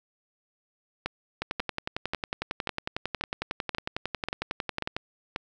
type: two click trains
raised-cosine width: 0.3 ms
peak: -13 / -13 dBFS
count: 40 / 9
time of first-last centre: 1.42-4.965 / 1.06-5.361 s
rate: 11 / 1.86 Hz
effects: none